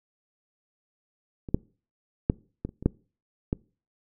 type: clicks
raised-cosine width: 3 ms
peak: -24 / -8 / -6 / -17 / -30 / -25 / -7 / -12 dBFS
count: 8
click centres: 1.488 / 1.545 / 2.299 / 2.65 / 2.691 / 2.826 / 2.86 / 3.529 s
effects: noise-tail reverb RT60 0.4 s tail -25 dB re dry